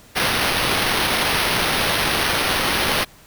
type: noise with sample-and-hold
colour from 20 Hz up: violet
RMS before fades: -20 dBFS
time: 0.15-3.05 s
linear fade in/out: 20 ms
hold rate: 7350 Hz
effects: pink hiss -48 dBFS RMS until 3.26 s